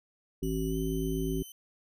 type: harmonic tone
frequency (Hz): 54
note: A1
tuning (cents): -32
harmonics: 1 / 3 / 5 / 7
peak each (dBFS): -34 / -34 / -34 / -34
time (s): 0.42-1.43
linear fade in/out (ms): 10
type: tone with pitch glide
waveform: 5% pulse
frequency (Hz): 2948 to 3054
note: F#7 to G7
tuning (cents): -7 to -46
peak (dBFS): -38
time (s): 0.43-1.52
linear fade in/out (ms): 2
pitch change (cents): +61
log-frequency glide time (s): 0.68-0.76
effects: none